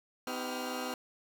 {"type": "tone cluster", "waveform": "15% pulse", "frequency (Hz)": [253.2, 316, 393.1, 1406], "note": ["B3", "D#4", "G4", "F6"], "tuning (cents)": [43, 27, 5, 11], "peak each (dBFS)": [-31, -37, -37, -37], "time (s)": [0.27, 0.94], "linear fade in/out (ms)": 2, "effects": []}